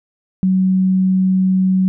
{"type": "tone", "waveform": "sine", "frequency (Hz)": 187.5, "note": "F#3", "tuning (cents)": 23, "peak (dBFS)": -11, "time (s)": [0.43, 1.88], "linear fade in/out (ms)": 0, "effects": []}